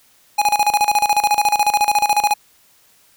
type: tone with tremolo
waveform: square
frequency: 830.6 Hz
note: G#5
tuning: in tune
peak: -12 dBFS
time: 0.38-2.34 s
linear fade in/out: 10 ms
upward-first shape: square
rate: 14 Hz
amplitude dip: 80%
effects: white hiss -54 dBFS RMS until 3.16 s